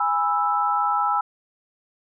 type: chord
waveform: sine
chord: E major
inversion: first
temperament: just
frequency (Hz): 824.1 / 988.9 / 1318.5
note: G#5 / B5 / E6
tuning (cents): -14 / +2 / 0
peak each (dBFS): -23 / -26 / -22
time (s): 0-1.21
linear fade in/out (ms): 5
effects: none